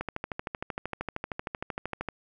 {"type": "click train", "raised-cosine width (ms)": 0.5, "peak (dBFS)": -17, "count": 28, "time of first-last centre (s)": [0.01, 2.087], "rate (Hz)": 13, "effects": []}